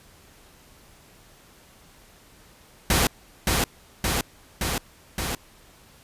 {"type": "noise with echo", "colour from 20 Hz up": "pink", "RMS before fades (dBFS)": -20, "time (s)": [2.9, 3.07], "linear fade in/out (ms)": 2, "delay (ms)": 570, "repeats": 4, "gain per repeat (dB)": -2, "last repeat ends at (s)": 5.35, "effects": ["pink hiss -53 dBFS RMS until 6.03 s", "resampled to 32000 Hz"]}